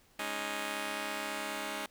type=chord; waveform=5% pulse; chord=Ab suspended fourth; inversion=none; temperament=just; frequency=207.7 / 276.9 / 311.5 Hz; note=Ab3 / Db4 / Eb4; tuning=0 / -2 / +2 cents; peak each=-30 / -29 / -29 dBFS; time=0.19-1.86 s; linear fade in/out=2 ms; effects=pink hiss -65 dBFS RMS until 1.9 s